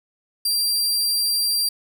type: tone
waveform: sawtooth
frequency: 4728 Hz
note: D8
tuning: 11 cents sharp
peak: -16 dBFS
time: 0.45-1.69 s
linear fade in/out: 5 ms
effects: none